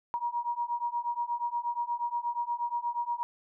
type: beating tone pair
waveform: sine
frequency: 948 / 956.4 Hz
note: A#5 / A#5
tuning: +29 / +44 cents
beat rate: 8.4 Hz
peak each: -33 / -32 dBFS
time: 0.14-3.23 s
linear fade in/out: 0 ms
effects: none